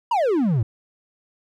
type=exponential sweep; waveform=triangle; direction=down; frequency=998 to 101.8 Hz; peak=-15 dBFS; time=0.11-0.63 s; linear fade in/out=5 ms; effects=none